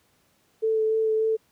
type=tone with vibrato; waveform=sine; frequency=440 Hz; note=A4; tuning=in tune; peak=-20 dBFS; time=0.62-1.37 s; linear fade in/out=20 ms; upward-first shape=sine; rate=3.4 Hz; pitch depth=13 cents each way; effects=pink hiss -65 dBFS RMS until 1.51 s + high-pass 80 Hz 12 dB/octave